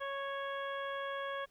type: harmonic tone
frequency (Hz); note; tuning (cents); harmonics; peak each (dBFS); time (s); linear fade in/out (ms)
553; C#5; -4; 1 / 2 / 3 / 4 / 5 / 6; -40 / -41 / -43 / -53 / -56 / -50; 0-1.46; 20
effects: pink hiss -71 dBFS RMS until 1.5 s